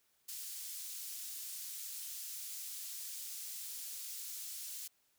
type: high-pass noise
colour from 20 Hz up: pink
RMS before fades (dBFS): -45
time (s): 0.28-4.88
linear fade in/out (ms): 10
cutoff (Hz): 6200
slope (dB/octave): 12
effects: white hiss -75 dBFS RMS until 5.18 s